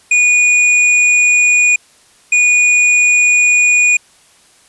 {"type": "tone pair in turn", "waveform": "square", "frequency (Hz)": [2456, 2456], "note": ["D#7", "D#7"], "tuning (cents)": [-23, -23], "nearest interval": "unison", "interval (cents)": 0, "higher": "neither", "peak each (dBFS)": -8, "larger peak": "neither", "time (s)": [[0.11, 1.76], [2.32, 3.97]], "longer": "neither", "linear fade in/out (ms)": 5, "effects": ["white hiss -48 dBFS RMS until 4.68 s", "resampled to 24000 Hz"]}